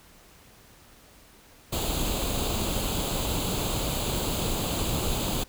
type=noise with comb filter; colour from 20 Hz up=pink; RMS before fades=-28 dBFS; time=1.72-5.44 s; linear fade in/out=10 ms; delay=0.27 ms; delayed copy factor=+0.7; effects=pink hiss -54 dBFS RMS until 5.48 s